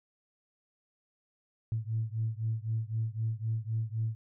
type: beating tone pair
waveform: sine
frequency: 110 / 113.9 Hz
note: A2 / A#2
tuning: 0 / -40 cents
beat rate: 3.9 Hz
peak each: -32 / -33 dBFS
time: 1.72-4.15 s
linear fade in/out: 0 ms
effects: tanh soft clip ceiling -22 dBFS